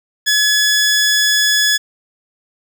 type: tone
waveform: 15% pulse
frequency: 1700 Hz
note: G#6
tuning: 40 cents sharp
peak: -5 dBFS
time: 0.26-1.78 s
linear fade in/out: 20 ms
effects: none